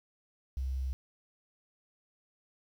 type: tone with quantisation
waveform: sine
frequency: 65.7 Hz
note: C2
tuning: 8 cents sharp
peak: -31 dBFS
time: 0.57-0.93 s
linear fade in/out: 0 ms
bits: 10
effects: none